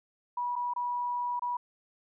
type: tone with dropouts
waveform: sine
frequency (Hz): 973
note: B5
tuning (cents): -26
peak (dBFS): -29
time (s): 0.37-1.57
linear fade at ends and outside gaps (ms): 5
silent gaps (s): 0.556-0.561 / 0.737-0.761 / 1.395-1.42
effects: none